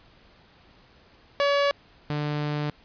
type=tone pair in turn; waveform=sawtooth; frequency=567 / 148.41 Hz; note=C#5 / D3; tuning=+39 / +19 cents; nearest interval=octave + major seventh; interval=2320 cents; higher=first; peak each=-16 / -22 dBFS; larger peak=first; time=1.4-1.71 / 2.1-2.7 s; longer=second; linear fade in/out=0 ms; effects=pink hiss -56 dBFS RMS until 2.84 s + resampled to 11025 Hz